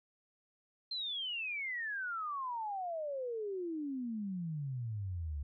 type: exponential sweep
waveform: sine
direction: down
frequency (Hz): 4186 to 69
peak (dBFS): -36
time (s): 0.91-5.43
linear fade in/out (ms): 5
effects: none